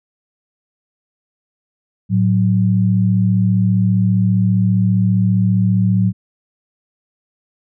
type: tone pair together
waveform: sine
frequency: 110 / 185 Hz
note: A2 / F#3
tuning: 0 / 0 cents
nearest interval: major sixth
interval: 900 cents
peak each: -14 dBFS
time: 2.09-6.13 s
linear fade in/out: 50 ms
effects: none